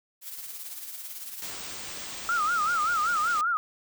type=noise with tremolo; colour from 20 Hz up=blue; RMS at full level=-37 dBFS; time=0.21-1.53 s; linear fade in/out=50 ms; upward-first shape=triangle; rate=18 Hz; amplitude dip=55%
type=band-stop noise; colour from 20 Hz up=white; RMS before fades=-38 dBFS; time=1.42-3.41 s; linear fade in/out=0 ms; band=9000 to 16000 Hz; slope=96 dB/octave
type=tone with vibrato; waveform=sine; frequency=1315 Hz; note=E6; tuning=5 cents flat; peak=-23 dBFS; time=2.29-3.57 s; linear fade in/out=0 ms; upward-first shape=sine; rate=5.2 Hz; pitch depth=150 cents each way
effects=none